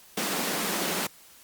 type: high-pass noise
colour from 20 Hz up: pink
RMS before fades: -29 dBFS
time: 0.17-1.07 s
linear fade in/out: 5 ms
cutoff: 170 Hz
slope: 48 dB/octave
effects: white hiss -53 dBFS RMS until 1.43 s + Opus 48 kbps